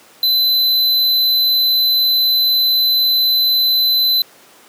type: tone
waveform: square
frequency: 4029 Hz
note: B7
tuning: 34 cents sharp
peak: -12 dBFS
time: 0.23-4.22 s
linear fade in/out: 2 ms
effects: pink hiss -45 dBFS RMS until 4.68 s + high-pass 300 Hz 12 dB/octave